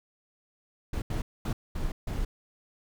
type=noise bursts at uneven times; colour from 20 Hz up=brown; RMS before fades=-30 dBFS; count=5; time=0.93-1.02 / 1.1-1.22 / 1.45-1.53 / 1.75-1.92 / 2.07-2.25 s; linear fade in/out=5 ms; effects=none